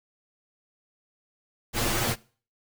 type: noise with comb filter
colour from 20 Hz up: pink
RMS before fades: -26 dBFS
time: 1.73-2.16 s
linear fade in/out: 50 ms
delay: 8.6 ms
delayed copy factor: +0.95
effects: noise-tail reverb RT60 0.4 s tail -21 dB re dry